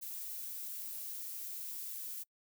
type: noise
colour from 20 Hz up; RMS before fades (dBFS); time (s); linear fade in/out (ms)
violet; -43; 0.01-2.24; 20
effects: noise-tail reverb RT60 0.1 s tail -26 dB re dry